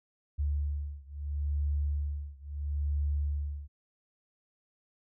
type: beating tone pair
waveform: sine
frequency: 72.3 / 73.05 Hz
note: D2 / D2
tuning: -27 / -9 cents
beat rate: 0.75 Hz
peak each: -32 / -33 dBFS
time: 0.38-3.68 s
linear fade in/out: 20 ms
effects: none